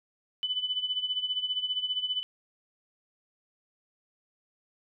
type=tone with tremolo; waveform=sine; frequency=3000 Hz; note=F#7; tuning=23 cents sharp; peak=-25 dBFS; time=0.43-2.23 s; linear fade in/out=0 ms; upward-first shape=sine; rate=15 Hz; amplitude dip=75%; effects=none